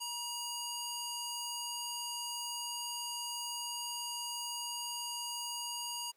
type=tone with band-pass filter; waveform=square; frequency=953 Hz; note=A#5; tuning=38 cents sharp; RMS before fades=-40 dBFS; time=0-6.12 s; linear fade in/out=20 ms; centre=7300 Hz; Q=0.81; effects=pink hiss -73 dBFS RMS until 6.16 s + high-pass 400 Hz 12 dB/octave